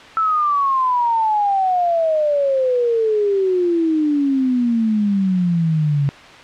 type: exponential sweep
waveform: sine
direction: down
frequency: 1328 to 138.59 Hz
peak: -14 dBFS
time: 0.17-6.09 s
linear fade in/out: 0 ms
effects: white hiss -39 dBFS RMS until 6.43 s + low-pass 3000 Hz 12 dB/octave